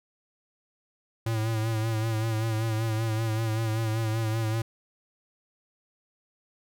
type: tone with vibrato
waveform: square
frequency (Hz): 111.3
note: A2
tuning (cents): +20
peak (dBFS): -26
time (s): 1.26-4.62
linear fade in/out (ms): 5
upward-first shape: sine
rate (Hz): 5.2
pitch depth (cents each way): 45
effects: none

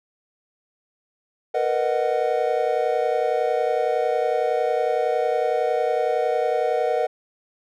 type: chord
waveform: triangle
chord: B major seventh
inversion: third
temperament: just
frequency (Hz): 463 / 493.9 / 617.4 / 740.8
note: A#4 / B4 / D#5 / F#5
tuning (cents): -12 / 0 / -14 / +2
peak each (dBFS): -23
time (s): 1.54-7.07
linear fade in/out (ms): 10
effects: none

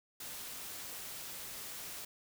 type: noise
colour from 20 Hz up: white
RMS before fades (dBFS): -45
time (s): 0.2-2.05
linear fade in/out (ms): 5
effects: none

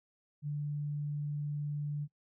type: tone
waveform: sine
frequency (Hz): 146.83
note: D3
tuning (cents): 0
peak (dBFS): -33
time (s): 0.42-2.08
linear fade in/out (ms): 50
effects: noise-tail reverb RT60 0.1 s tail -24 dB re dry

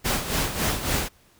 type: noise with tremolo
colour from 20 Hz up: pink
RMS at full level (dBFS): -23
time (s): 0.04-1.09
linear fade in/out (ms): 20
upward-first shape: sine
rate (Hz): 3.6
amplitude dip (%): 65
effects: pink hiss -58 dBFS RMS until 1.39 s

